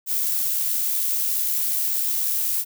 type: noise with amplitude modulation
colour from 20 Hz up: violet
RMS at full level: -22 dBFS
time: 0.06-2.65 s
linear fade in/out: 50 ms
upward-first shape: sine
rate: 76.6 Hz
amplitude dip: 25%
effects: none